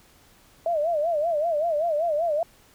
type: tone with vibrato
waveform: sine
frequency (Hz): 637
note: D#5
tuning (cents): +41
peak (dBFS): -21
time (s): 0.66-2.43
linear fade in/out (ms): 2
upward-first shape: sine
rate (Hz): 5.2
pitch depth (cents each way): 150
effects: pink hiss -56 dBFS RMS until 2.74 s